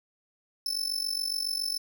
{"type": "tone with amplitude modulation", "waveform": "40% pulse", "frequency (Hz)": 5274, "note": "E8", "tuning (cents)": 0, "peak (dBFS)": -24, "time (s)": [0.66, 1.78], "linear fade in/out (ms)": 2, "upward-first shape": "sine", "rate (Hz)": 47.2, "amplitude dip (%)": 85, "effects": []}